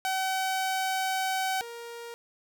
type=tone pair in turn; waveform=sawtooth; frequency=760 / 469.4 Hz; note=F#5 / A#4; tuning=+46 / +12 cents; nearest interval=minor sixth; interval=834 cents; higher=first; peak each=-23 / -35 dBFS; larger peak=first; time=0.05-1.61 / 1.61-2.14 s; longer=first; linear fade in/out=0 ms; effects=none